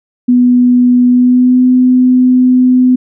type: tone with pitch glide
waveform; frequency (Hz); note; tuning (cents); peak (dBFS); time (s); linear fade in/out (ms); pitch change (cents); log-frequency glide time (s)
sine; 246.9 to 252.8; B3 to B3; 0 to +41; -4; 0.28-2.96; 10; +41; 1.08-1.64
effects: none